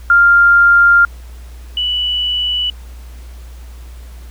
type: tone pair in turn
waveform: sine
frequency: 1396.9 / 2960 Hz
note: F6 / F#7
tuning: 0 / 0 cents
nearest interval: octave + minor second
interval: 1300 cents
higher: second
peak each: -5 / -14 dBFS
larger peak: first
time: 0.1-1.05 / 1.77-2.7 s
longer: first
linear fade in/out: 2 ms
effects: added 60 Hz sine -30 dBFS peak until 4.3 s + pink hiss -45 dBFS RMS until 4.3 s